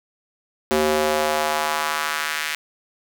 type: tone with high-pass filter sweep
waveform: square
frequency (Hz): 76.5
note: D#2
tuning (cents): -29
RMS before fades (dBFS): -22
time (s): 0.71-2.55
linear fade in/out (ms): 0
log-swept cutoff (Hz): 340 to 2000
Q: 1.6
effects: none